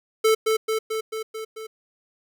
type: tone with echo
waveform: square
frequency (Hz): 440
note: A4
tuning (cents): 0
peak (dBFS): -16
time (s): 0.24-0.35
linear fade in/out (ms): 10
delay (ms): 220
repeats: 6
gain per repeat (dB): -3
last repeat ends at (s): 1.67
effects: none